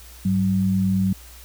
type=tone pair together; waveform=sine; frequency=100.44 / 189.6 Hz; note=G2 / F#3; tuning=+43 / +43 cents; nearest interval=major seventh; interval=1100 cents; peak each=-24 / -18 dBFS; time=0.25-1.13 s; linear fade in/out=5 ms; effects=added 60 Hz sine -43 dBFS peak until 1.44 s + white hiss -46 dBFS RMS until 1.44 s